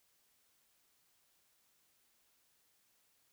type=silence; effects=white hiss -74 dBFS RMS until 3.32 s